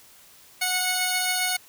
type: tone pair together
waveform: 10% pulse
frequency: 733.8 / 2194 Hz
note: F#5 / C#7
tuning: -15 / -18 cents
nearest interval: octave + perfect fifth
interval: 1897 cents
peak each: -17 / -17 dBFS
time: 0.61-1.57 s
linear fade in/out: 10 ms
effects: white hiss -52 dBFS RMS until 1.68 s